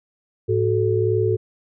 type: tone cluster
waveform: sine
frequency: 107.1 / 372.4 / 435 Hz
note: A2 / F#4 / A4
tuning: -46 / +11 / -20 cents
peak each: -21 dBFS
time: 0.48-1.37 s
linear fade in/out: 20 ms
effects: none